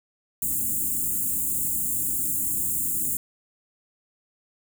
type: band-stop noise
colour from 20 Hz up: white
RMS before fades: -26 dBFS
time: 0.42-3.17 s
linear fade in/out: 2 ms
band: 330 to 7000 Hz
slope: 96 dB/octave
effects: none